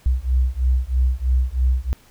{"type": "beating tone pair", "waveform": "sine", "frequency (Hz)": [62, 65.1], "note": ["B1", "C2"], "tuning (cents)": [7, -8], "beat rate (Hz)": 3.1, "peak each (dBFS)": -19, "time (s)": [0.06, 1.93], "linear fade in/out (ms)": 0, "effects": ["pink hiss -53 dBFS RMS until 2.1 s"]}